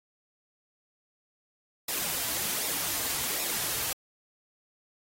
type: noise with flanger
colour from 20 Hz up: white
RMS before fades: -31 dBFS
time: 1.88-3.93 s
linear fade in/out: 5 ms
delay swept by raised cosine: 0.65 to 5.45 ms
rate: 1.3 Hz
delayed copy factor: -0.55
effects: AAC 48 kbps